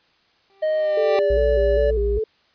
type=tone with exponential growth; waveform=25% pulse; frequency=392 Hz; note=G4; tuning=in tune; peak=-15 dBFS; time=0.5-1.19 s; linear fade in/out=0 ms; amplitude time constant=150 ms
type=tone with pitch glide; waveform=triangle; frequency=622.3 to 577.3 Hz; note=D#5 to D5; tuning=0 to -30 cents; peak=-16 dBFS; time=0.62-1.91 s; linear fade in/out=10 ms; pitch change=-130 cents; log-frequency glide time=0.78-1.31 s
type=tone with vibrato; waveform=sine; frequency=421.4 Hz; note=G#4; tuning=25 cents sharp; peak=-20 dBFS; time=0.97-2.24 s; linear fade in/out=5 ms; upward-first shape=square; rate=2.5 Hz; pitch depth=61 cents each way
type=tone; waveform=triangle; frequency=58.27 Hz; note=A#1; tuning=in tune; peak=-19 dBFS; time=1.3-2.19 s; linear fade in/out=5 ms
effects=white hiss -60 dBFS RMS until 2.54 s + resampled to 11025 Hz